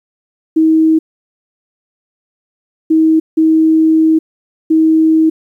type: tone bursts at uneven times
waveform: sine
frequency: 318.5 Hz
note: D#4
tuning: 41 cents sharp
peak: -6 dBFS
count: 4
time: 0.56-0.99 / 2.9-3.2 / 3.37-4.19 / 4.7-5.3 s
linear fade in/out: 10 ms
effects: 8-bit